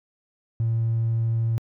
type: tone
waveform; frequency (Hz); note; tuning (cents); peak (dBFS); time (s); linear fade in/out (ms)
triangle; 114.1; A#2; -37; -17; 0.6-1.58; 0
effects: tanh soft clip ceiling -17 dBFS